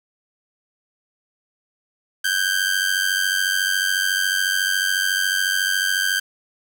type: ring-modulated tone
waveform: sawtooth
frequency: 1568 Hz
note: G6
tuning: in tune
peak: -12 dBFS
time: 2.24-6.2 s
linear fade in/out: 10 ms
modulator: 47 Hz
effects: 7-bit